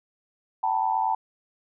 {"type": "tone cluster", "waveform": "sine", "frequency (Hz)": [768, 883, 972], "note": ["G5", "A5", "B5"], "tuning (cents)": [-36, 6, -28], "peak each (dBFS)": [-27, -24, -29], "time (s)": [0.63, 1.15], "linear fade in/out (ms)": 5, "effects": []}